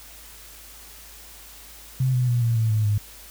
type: tone with pitch steps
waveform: sine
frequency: 130 / 125.28 / 120.74 / 116.35 / 112.13 / 108.06 / 104.14 Hz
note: C3 / B2 / B2 / A#2 / A2 / A2 / G#2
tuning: -11 / +25 / -39 / -3 / +33 / -31 / +5 cents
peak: -18 dBFS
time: 2-2.98 s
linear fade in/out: 5 ms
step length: 140 ms
effects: added 52 Hz sine -49 dBFS peak until 3.3 s + white hiss -45 dBFS RMS until 3.3 s